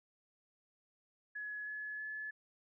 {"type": "tone with pitch steps", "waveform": "sine", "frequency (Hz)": [1692, 1705.7, 1719.6], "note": ["G#6", "G#6", "A6"], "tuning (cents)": [32, 46, -40], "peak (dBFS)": -40, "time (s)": [1.35, 2.31], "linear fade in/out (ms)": 10, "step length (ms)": 320, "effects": []}